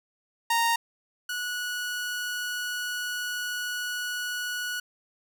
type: tone pair in turn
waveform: sawtooth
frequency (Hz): 928 / 1466.7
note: A#5 / F#6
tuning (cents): -8 / -16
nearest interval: minor sixth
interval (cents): 792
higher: second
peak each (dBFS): -18 / -26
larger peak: first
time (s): 0.5-0.76 / 1.29-4.8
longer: second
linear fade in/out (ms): 5
effects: none